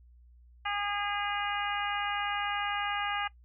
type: harmonic tone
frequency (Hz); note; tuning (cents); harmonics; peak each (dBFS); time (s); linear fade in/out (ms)
408.4; G#4; -29; 2 / 3 / 4 / 5 / 6 / 7; -34 / -36 / -37 / -38 / -39 / -39; 0.65-3.28; 10
effects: noise-tail reverb RT60 0.1 s tail -18 dB re dry + added 60 Hz sine -54 dBFS peak until 3.44 s